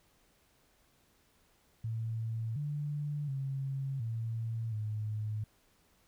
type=tone with pitch steps; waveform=sine; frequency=112.9 / 146.9 / 135.7 / 113.8 / 107.2 Hz; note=A2 / D3 / C#3 / A#2 / A2; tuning=+45 / +1 / -36 / -41 / -45 cents; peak=-33 dBFS; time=1.84-5.44 s; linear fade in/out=5 ms; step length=720 ms; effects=pink hiss -69 dBFS RMS until 6.07 s